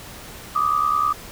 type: tone pair together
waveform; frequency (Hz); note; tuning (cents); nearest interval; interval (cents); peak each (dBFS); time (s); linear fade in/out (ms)
sine; 1174.7 / 1244.6; D6 / D#6; 0 / 0; minor second; 100; -20; 0.55-1.13; 10
effects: pink hiss -39 dBFS RMS until 1.31 s